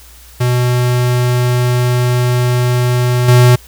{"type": "tone with level steps", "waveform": "square", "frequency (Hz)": 123.6, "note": "B2", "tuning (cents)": 2, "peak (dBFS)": [-11, -5], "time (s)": [0.4, 3.56], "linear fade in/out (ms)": 10, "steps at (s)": 3.28, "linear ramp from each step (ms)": 5, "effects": ["added 60 Hz sine -39 dBFS peak until 3.67 s", "white hiss -41 dBFS RMS until 3.67 s"]}